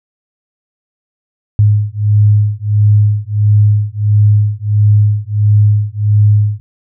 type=beating tone pair; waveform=sine; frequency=103.83 / 105.33 Hz; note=G#2 / G#2; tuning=0 / +25 cents; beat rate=1.5 Hz; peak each=-10 dBFS; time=1.59-6.6 s; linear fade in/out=0 ms; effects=none